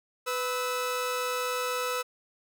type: tone pair together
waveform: sawtooth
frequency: 498 / 1300 Hz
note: B4 / E6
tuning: +14 / -24 cents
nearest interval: octave + perfect fourth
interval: 1662 cents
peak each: -27 / -28 dBFS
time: 0.26-2.03 s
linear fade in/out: 20 ms
effects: none